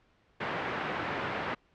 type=band-pass noise; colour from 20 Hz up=white; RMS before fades=-34 dBFS; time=0.4-1.55 s; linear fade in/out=10 ms; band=110 to 1800 Hz; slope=12 dB/octave; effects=pink hiss -67 dBFS RMS until 1.74 s + low-pass 3000 Hz 12 dB/octave